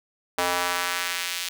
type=tone with high-pass filter sweep; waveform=square; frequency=88.7 Hz; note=F2; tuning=27 cents sharp; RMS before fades=-27 dBFS; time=0.38-1.49 s; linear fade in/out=5 ms; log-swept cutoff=650 to 3200 Hz; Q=1; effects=none